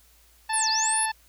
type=harmonic tone; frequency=880 Hz; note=A5; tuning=in tune; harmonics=1 / 2 / 3 / 4 / 5 / 6; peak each=-27 / -31 / -37 / -41 / -38 / -44 dBFS; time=0.49-1.12 s; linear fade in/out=10 ms
type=linear two-way sweep; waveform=sine; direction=down then up; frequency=11200 to 4186 to 11200 Hz; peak=-23 dBFS; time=0.53-1.06 s; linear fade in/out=10 ms; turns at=0.69 s
effects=added 56 Hz sine -59 dBFS peak until 1.28 s + white hiss -59 dBFS RMS until 1.28 s